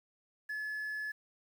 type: tone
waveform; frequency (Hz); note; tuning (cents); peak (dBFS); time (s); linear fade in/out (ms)
sine; 1714; A6; -46; -33; 0.49-1.12; 10
effects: tanh soft clip ceiling -35 dBFS + 10-bit